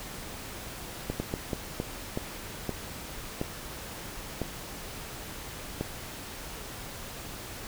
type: slowing click train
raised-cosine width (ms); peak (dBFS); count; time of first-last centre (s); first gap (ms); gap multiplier
2; -16; 10; 1.1-5.81; 100; 1.39
effects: pink hiss -41 dBFS RMS until 7.67 s